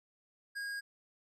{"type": "tone with hard clipping", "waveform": "sine", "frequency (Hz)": 1632, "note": "G#6", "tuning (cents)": -31, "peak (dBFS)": -39, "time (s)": [0.55, 0.81], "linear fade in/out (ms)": 20, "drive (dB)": 12, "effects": []}